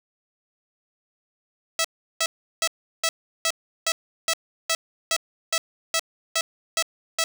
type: tone bursts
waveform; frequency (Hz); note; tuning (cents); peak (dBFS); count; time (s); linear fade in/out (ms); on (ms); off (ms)
5% pulse; 654; E5; -14; -9; 14; 1.79-7.24; 2; 55; 360
effects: none